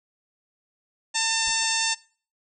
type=harmonic tone; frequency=898 Hz; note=A5; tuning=35 cents sharp; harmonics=1 / 2 / 3 / 4 / 5 / 6 / 7 / 8 / 9; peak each=-31 / -31 / -31 / -31 / -31 / -31 / -31 / -31 / -31 dBFS; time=1.14-1.95 s; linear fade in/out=20 ms
type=noise with exponential decay; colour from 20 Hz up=brown; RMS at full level=-40 dBFS; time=1.47-1.62 s; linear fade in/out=0 ms; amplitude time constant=31 ms
effects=noise-tail reverb RT60 0.4 s tail -21 dB re dry